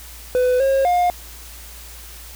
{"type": "tone with pitch steps", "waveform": "triangle", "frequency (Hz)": [501, 540, 711], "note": ["B4", "C#5", "F5"], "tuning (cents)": [25, -45, 31], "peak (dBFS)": -12, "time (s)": [0.35, 1.1], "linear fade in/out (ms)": 0, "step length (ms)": 250, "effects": ["added 58 Hz sine -39 dBFS peak until 2.35 s", "white hiss -40 dBFS RMS until 2.35 s"]}